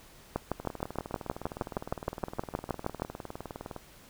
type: two click trains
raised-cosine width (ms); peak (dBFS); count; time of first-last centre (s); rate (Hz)
1; -24 / -15; 63 / 18; 0.6-3.763 / 0.36-3.02; 19.6 / 6.39
effects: pink hiss -55 dBFS RMS until 4.09 s